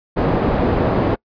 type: low-pass noise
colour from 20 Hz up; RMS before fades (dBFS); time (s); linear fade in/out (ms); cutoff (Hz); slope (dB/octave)
white; -17; 0.16-1.16; 20; 530; 12
effects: noise-tail reverb RT60 0.1 s tail -26 dB re dry + resampled to 11025 Hz